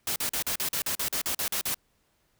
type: noise bursts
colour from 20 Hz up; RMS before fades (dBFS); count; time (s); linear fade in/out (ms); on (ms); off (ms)
white; -29; 13; 0.07-1.744; 2; 90; 42
effects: pink hiss -70 dBFS RMS until 2.39 s

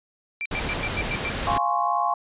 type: tone bursts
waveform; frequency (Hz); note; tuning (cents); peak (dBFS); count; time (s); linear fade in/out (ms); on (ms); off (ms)
sine; 2349; D7; 0; -26; 7; 0.41-1.295; 0; 45; 95
type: noise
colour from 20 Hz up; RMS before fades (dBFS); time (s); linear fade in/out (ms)
pink; -28; 0.51-1.58; 5
type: chord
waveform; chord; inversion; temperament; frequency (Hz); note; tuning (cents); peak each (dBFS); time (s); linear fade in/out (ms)
sine; Db major seventh; first; equal; 698.5 / 830.6 / 1046.5 / 1108.7; F5 / Ab5 / C6 / Db6; 0 / 0 / 0 / 0; -26; 1.47-2.14; 2
effects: resampled to 8000 Hz

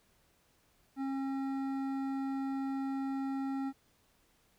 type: tone with hard clipping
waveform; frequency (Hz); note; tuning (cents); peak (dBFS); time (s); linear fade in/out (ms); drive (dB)
sine; 270.5; C#4; -42; -35; 0.96-3.73; 50; 11
effects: pink hiss -70 dBFS RMS until 4.58 s

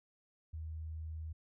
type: tone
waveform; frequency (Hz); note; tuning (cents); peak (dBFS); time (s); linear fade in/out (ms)
sine; 79.4; D#2; +36; -40; 0.53-1.33; 10
effects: none

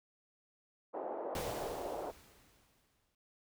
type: band-pass noise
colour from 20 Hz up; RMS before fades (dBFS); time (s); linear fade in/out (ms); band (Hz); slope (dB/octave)
white; -41; 0.93-2.12; 20; 350 to 750; 24
type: noise with exponential decay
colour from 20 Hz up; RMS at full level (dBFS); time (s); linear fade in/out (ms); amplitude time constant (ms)
pink; -41; 1.35-3.15; 2; 390
effects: none

